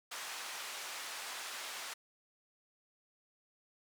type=band-pass noise; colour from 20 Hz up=pink; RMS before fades=-44 dBFS; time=0.11-1.94 s; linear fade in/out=10 ms; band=990 to 9800 Hz; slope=12 dB/octave; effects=none